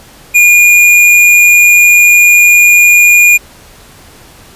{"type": "tone with hard clipping", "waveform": "sine", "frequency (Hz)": 2429, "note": "D#7", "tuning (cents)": -42, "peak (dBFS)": -3, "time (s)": [0.34, 3.38], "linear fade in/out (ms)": 20, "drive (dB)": 14, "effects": ["pink hiss -37 dBFS RMS until 4.55 s", "resampled to 32000 Hz"]}